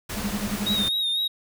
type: noise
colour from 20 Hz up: pink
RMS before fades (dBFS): -32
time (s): 0.09-0.89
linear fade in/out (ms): 10
type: tone with tremolo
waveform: sine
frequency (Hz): 205.3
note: G#3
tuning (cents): -20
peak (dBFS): -23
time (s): 0.15-0.87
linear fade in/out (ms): 50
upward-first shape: sine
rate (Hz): 11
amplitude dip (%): 100
type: tone with vibrato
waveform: triangle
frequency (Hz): 3729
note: A#7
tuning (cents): 0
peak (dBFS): -21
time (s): 0.66-1.28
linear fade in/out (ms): 10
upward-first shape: sine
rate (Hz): 4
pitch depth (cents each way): 50
effects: none